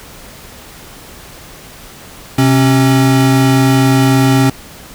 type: tone pair together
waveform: square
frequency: 129.26 / 270.6 Hz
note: C3 / C#4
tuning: -21 / -42 cents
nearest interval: octave + minor second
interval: 1279 cents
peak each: -11 dBFS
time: 2.38-4.5 s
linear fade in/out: 5 ms
effects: pink hiss -35 dBFS RMS until 4.94 s